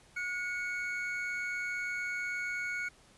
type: tone pair together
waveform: triangle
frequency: 1447.6 / 2221 Hz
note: F#6 / C#7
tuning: -38 / +3 cents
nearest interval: perfect fifth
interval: 741 cents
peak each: -35 / -34 dBFS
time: 0.16-2.89 s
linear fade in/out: 10 ms
effects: pink hiss -61 dBFS RMS until 3.17 s + resampled to 24000 Hz

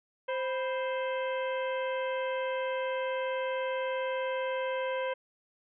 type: harmonic tone with a mistuned harmonic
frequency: 523.3 Hz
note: C5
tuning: in tune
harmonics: 1 / 2 / 3 / 4 / 5 / 6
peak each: -31 / -37 / -41 / -43 / -45 / -47 dBFS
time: 0.28-5.14 s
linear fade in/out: 10 ms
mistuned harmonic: 2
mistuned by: -100 cents
effects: none

